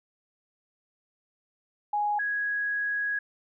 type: tone pair in turn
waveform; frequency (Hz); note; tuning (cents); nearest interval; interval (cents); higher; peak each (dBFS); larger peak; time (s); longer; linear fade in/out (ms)
sine; 830.6 / 1661.2; G#5 / G#6; 0 / 0; octave; 1200; second; -24 / -26; first; 1.93-2.19 / 2.19-3.19; second; 5
effects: none